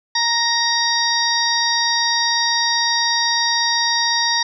harmonic tone with a mistuned harmonic, 934 Hz, A#5, 3 cents sharp, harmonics 1 / 2 / 4 / 5 / 6, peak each -22 / -22 / -22 / -22 / -22 dBFS, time 0.15-4.43 s, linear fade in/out 5 ms, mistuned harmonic 5, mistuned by +22 cents, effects none

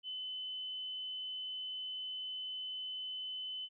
sine tone, 3028 Hz, F#7, 39 cents sharp, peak -39 dBFS, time 0.03-3.69 s, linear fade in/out 50 ms, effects none

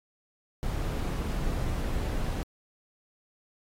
brown noise, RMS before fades -30 dBFS, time 0.63-2.43 s, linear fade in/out 0 ms, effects AAC 48 kbps

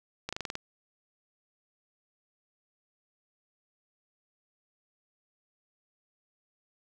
slowing click train, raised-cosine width 0.2 ms, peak -17 dBFS, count 7, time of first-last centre 0.29-0.554 s, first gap 36 ms, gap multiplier 1.08, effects none

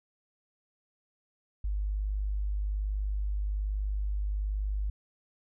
sine tone, 50.6 Hz, G#1, 44 cents flat, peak -28 dBFS, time 1.64-4.9 s, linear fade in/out 5 ms, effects none

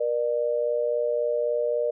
sine tone pair together, 476.1 / 599.8 Hz, A#4 / D5, +37 / +36 cents, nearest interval major third, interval 399 cents, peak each -25 dBFS, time 0-1.91 s, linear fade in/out 10 ms, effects none

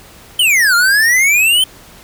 square exponential two-way sweep, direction down then up, 3136 to 1378 to 3136 Hz, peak -9 dBFS, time 0.39-1.64 s, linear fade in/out 5 ms, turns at 0.75 s, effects pink hiss -40 dBFS RMS until 2.03 s

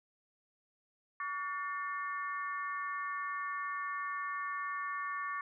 harmonic tone with a mistuned harmonic, 358.3 Hz, F4, 44 cents sharp, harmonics 3 / 4 / 5 / 6, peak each -37 / -47 / -41 / -49 dBFS, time 1.2-5.41 s, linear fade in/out 2 ms, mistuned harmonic 3, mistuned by +95 cents, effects none

